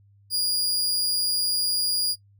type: tone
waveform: sawtooth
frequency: 4856 Hz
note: D#8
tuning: 43 cents flat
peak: -19 dBFS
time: 0.3-2.16 s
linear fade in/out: 50 ms
effects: noise-tail reverb RT60 0.1 s tail -21 dB re dry + added 100 Hz sine -54 dBFS peak until 2.39 s